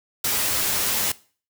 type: noise with comb filter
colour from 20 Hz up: white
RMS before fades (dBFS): -23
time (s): 0.24-1.12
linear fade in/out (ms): 5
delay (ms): 9.7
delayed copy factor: +0.55
effects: noise-tail reverb RT60 0.4 s tail -20 dB re dry